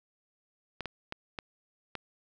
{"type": "clicks", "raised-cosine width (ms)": 0.3, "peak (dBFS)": -20, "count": 5, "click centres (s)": [0.807, 0.857, 1.124, 1.388, 1.953], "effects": []}